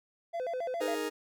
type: tone with vibrato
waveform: triangle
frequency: 587.3 Hz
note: D5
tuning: in tune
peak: -30 dBFS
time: 0.33-0.96 s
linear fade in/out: 20 ms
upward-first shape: square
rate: 7.3 Hz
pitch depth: 250 cents each way
type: chord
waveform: 40% pulse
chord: D# suspended fourth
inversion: none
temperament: just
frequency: 311.1 / 414.8 / 466.7 Hz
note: D#4 / G#4 / A#4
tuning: 0 / -2 / +2 cents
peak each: -36 / -36 / -35 dBFS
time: 0.8-1.1 s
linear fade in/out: 20 ms
effects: none